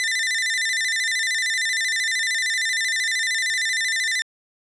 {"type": "tone with vibrato", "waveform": "sawtooth", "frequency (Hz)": 1903, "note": "A#6", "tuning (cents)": 35, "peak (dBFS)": -17, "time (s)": [0, 4.22], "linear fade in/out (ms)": 0, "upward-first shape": "square", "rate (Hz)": 13, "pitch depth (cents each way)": 95, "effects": ["resampled to 22050 Hz"]}